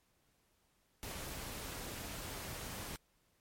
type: noise with amplitude modulation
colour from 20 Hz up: pink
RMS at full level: -43 dBFS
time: 1.03-2.96 s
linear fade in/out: 0 ms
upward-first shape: sine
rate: 232 Hz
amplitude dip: 35%
effects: pink hiss -75 dBFS RMS until 3.4 s + MP3 64 kbps